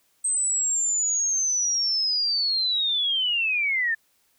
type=linear sweep; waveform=sine; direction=down; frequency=8310 to 1760 Hz; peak=-21 dBFS; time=0.24-3.95 s; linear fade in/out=10 ms; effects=white hiss -66 dBFS RMS until 4.38 s

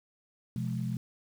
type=tone cluster; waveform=sine; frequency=126.2 / 173.2 / 211.9 Hz; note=B2 / F3 / G#3; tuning=+38 / -14 / +35 cents; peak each=-33 / -36 / -36 dBFS; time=0.56-0.97 s; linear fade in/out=2 ms; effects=9-bit

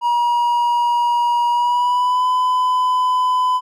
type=tone with pitch glide; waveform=triangle; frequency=956 to 1006.4 Hz; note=A#5 to B5; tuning=+43 to +32 cents; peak=-12 dBFS; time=0.01-3.61 s; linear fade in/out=50 ms; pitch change=+89 cents; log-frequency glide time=1.5-2.26 s; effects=none

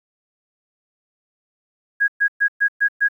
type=tone bursts; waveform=sine; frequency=1647 Hz; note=G#6; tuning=15 cents flat; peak=-13 dBFS; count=6; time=2-3.086 s; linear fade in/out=20 ms; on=81 ms; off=120 ms; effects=9-bit

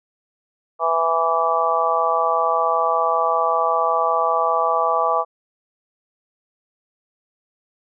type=harmonic tone; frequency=165.2 Hz; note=E3; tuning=4 cents sharp; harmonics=3 / 4 / 5 / 6 / 7; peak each=-25 / -22 / -23 / -25 / -20 dBFS; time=0.79-5.25 s; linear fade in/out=50 ms; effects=none

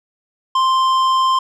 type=tone with tanh clipping; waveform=sine; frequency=1046.5 Hz; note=C6; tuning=in tune; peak=-14 dBFS; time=0.55-1.39 s; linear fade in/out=5 ms; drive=11 dB; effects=none

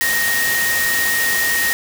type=tone in noise; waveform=sine; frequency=1864.7 Hz; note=A#6; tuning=in tune; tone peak=-17 dBFS; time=0.01-1.73 s; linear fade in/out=0 ms; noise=white; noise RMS=-21 dBFS; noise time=0.01-1.73 s; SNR=+1 dB; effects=none

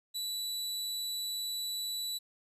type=tone; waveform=sawtooth; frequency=3951 Hz; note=B7; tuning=in tune; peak=-31 dBFS; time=0.14-2.19 s; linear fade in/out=20 ms; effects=resampled to 32000 Hz + 11-bit

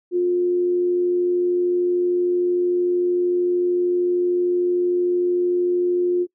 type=tone with amplitude modulation; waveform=sine; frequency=355.3 Hz; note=F4; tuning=30 cents sharp; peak=-15 dBFS; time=0.11-6.27 s; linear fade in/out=50 ms; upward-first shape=sine; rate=93.2 Hz; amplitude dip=25%; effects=noise-tail reverb RT60 0.1 s tail -22 dB re dry

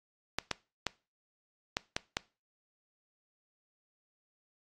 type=clicks; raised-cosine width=0.2 ms; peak=-12 dBFS; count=6; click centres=0.386 / 0.513 / 0.867 / 1.769 / 1.965 / 2.169 s; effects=noise-tail reverb RT60 0.3 s tail -22 dB re dry + AAC 32 kbps

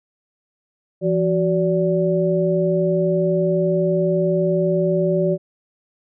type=tone cluster; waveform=sine; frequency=170 / 373.9 / 578 Hz; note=F3 / F#4 / D5; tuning=-46 / +18 / -28 cents; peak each=-20 dBFS; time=1.01-5.38 s; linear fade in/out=50 ms; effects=none

